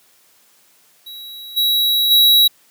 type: tone with level steps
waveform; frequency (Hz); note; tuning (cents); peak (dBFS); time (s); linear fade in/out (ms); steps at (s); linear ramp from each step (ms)
square; 3877; B7; -33; -32 / -14 / -9; 1.06-2.48; 10; 1.56 / 2.1; 20
effects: white hiss -54 dBFS RMS until 2.7 s + high-pass 150 Hz 12 dB/octave